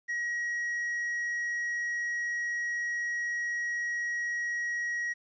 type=tone; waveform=triangle; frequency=1902 Hz; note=A#6; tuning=34 cents sharp; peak=-28 dBFS; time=0.08-5.14 s; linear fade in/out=20 ms; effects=resampled to 16000 Hz + 11-bit